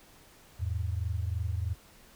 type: tone pair together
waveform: sine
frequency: 82.41 / 105.49 Hz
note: E2 / G#2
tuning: 0 / +28 cents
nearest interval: major third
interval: 428 cents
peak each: -31 / -33 dBFS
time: 0.59-1.75 s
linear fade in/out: 20 ms
effects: pink hiss -57 dBFS RMS until 2.15 s